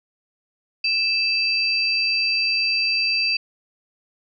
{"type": "tone pair together", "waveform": "sine", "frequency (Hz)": [2632, 4690], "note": ["E7", "D8"], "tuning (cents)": [-3, -3], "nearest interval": "minor seventh", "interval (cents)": 1000, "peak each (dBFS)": [-21, -21], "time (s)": [0.84, 3.37], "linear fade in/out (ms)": 5, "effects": []}